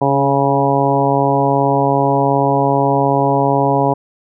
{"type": "harmonic tone with a mistuned harmonic", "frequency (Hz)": 138.59, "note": "C#3", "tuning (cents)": 0, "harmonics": [1, 2, 3, 4, 5, 6, 7], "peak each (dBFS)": [-19, -19, -19, -19, -19, -19, -19], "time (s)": [0.01, 3.94], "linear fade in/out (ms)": 10, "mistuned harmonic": 2, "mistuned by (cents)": 16, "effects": []}